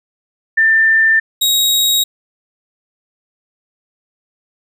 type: tone pair in turn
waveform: sine / sawtooth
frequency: 1787 / 3795 Hz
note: A6 / A#7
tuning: +26 / +30 cents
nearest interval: octave + minor second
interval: 1304 cents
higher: second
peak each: -8 dBFS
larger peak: neither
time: 0.57-1.2 / 1.41-2.04 s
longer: neither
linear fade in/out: 10 ms
effects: none